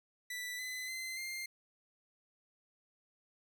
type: tone with pitch steps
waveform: sawtooth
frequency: 1975.5 / 2018 / 2062 / 2106 Hz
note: B6 / B6 / C7 / C7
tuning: 0 / +37 / -26 / +11 cents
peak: -36 dBFS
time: 0.3-1.46 s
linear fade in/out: 5 ms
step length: 290 ms
effects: none